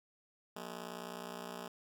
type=ring-modulated tone; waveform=10% pulse; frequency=210.3 Hz; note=G#3; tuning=22 cents sharp; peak=-32 dBFS; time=0.56-1.68 s; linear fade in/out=5 ms; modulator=29.8 Hz; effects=none